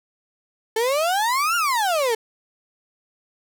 35% pulse exponential two-way sweep, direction up then down, 432.1 to 1432 to 432.1 Hz, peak -17 dBFS, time 0.76-2.15 s, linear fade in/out 5 ms, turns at 1.56 s, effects none

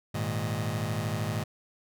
sawtooth chord, Ab suspended second, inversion none, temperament just, 103.83 / 116.8 / 155.74 Hz, Ab2 / Bb2 / Eb3, 0 / +4 / +2 cents, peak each -28 / -29 / -30 dBFS, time 0.14-1.44 s, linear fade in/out 10 ms, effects none

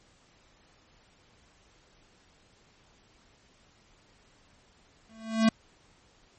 square tone with exponential growth, 222.8 Hz, A3, 22 cents sharp, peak -17 dBFS, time 5.09-5.49 s, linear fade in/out 5 ms, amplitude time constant 86 ms, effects pink hiss -62 dBFS RMS until 6.38 s + MP3 32 kbps

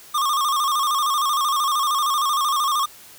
square tone with vibrato, 1150 Hz, D6, 37 cents flat, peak -19 dBFS, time 0.14-2.86 s, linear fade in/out 10 ms, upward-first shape square, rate 13 Hz, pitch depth 84 cents each way, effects white hiss -45 dBFS RMS until 3.18 s

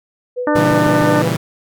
sine tone with tremolo, 495.5 Hz, B4, 6 cents sharp, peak -18 dBFS, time 0.36-1.29 s, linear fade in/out 20 ms, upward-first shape sine, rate 5.7 Hz, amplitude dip 60%
harmonic tone, 298.8 Hz, D4, 30 cents sharp, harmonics 1 / 2 / 3 / 4 / 5 / 6, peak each -16 / -17 / -21 / -23 / -25 / -27 dBFS, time 0.47-1.22 s, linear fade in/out 2 ms
sawtooth chord, A# diminished seventh, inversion none, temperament equal, 116.54 / 138.59 / 164.81 / 196 Hz, A#2 / C#3 / E3 / G3, 0 / 0 / 0 / 0 cents, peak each -17 / -18 / -16 / -20 dBFS, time 0.55-1.37 s, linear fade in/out 10 ms
click train, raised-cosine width 3 ms, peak -15 dBFS, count 4, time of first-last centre 0.56-1.019 s, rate 6.54 Hz
effects none

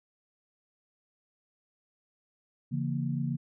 sine chord, A# diminished, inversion first, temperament just, 139.85 / 167.82 / 233.1 Hz, C#3 / E3 / A#3, +16 / +31 / 0 cents, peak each -31 / -34 / -34 dBFS, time 2.71-3.37 s, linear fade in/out 20 ms, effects none

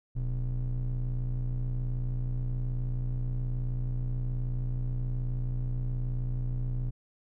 triangle ring-modulated tone, 76 Hz, D#2, 40 cents flat, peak -23 dBFS, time 0.15-6.91 s, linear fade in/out 20 ms, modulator 46.6 Hz, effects none

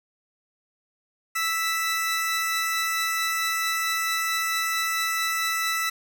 sawtooth tone pair together, 1318.5 / 1975.5 Hz, E6 / B6, 0 / 0 cents, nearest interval perfect fifth, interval 700 cents, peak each -23 dBFS, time 1.35-5.9 s, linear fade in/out 10 ms, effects none

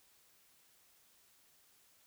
silence, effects white hiss -68 dBFS RMS until 2.06 s

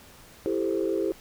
sine chord, A minor seventh, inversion second, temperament equal with one note detuned, 332.1 / 392 / 440 / 523.3 Hz, E4 / G4 / A4 / C5, +13 / 0 / 0 / 0 cents, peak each -28 / -27 / -31 / -32 dBFS, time 0.46-1.12 s, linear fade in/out 0 ms, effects tanh soft clip ceiling -15 dBFS + pink hiss -51 dBFS RMS until 1.2 s

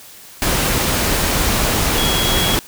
sine tone in noise, 3322 Hz, G#7, in tune, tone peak -20 dBFS, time 1.98-2.55 s, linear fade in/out 0 ms, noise pink, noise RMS -17 dBFS, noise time 0.42-2.59 s, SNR -6 dB, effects white hiss -40 dBFS RMS until 2.67 s

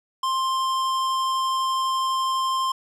sine tone with hard clipping, 1052 Hz, C6, 9 cents sharp, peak -23 dBFS, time 0.23-2.72 s, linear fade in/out 5 ms, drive 14 dB, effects none

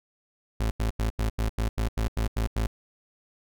35% pulse tone bursts, 55 Hz, A1, in tune, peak -22 dBFS, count 11, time 0.6-2.67 s, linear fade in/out 5 ms, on 110 ms, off 86 ms, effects none

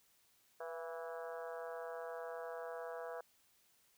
harmonic tone with a mistuned harmonic, 163.9 Hz, E3, 10 cents flat, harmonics 3 / 4 / 5 / 6 / 7 / 8 / 9 / 10, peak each -46 / -47 / -55 / -54 / -56 / -56 / -57 / -57 dBFS, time 0.6-3.21 s, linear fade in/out 5 ms, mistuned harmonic 4, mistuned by +37 cents, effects white hiss -72 dBFS RMS until 3.97 s

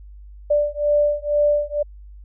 sine beating tone pair, 587.3 / 589.4 Hz, D5 / D5, 0 / +6 cents, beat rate 2.1 Hz, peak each -19 dBFS, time 0.5-1.83 s, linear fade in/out 10 ms, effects added 50 Hz sine -38 dBFS peak until 2.24 s

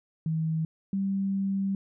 sine tone pair in turn, 160 / 195.23 Hz, D#3 / G3, +49 / -7 cents, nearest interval minor third, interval 344 cents, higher second, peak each -25 dBFS, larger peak neither, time 0.26-0.65 / 0.93-1.75 s, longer second, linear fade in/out 2 ms, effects none

